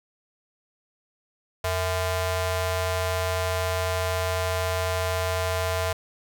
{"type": "ring-modulated tone", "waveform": "sawtooth", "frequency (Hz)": 370, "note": "F#4", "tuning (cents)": 0, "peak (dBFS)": -17, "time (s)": [1.64, 5.93], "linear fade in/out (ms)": 5, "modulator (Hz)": 284, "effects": []}